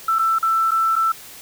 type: tone with dropouts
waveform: sine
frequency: 1330 Hz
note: E6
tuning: 15 cents sharp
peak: -15 dBFS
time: 0.08-1.12 s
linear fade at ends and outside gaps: 5 ms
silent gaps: 0.187-0.192 / 0.386-0.427 / 0.709-0.716 / 0.956-0.962 s
effects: white hiss -40 dBFS RMS until 1.41 s